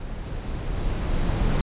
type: noise with level ramp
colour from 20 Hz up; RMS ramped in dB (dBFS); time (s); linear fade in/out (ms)
brown; -33 to -20; 0-1.61; 2
effects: resampled to 8000 Hz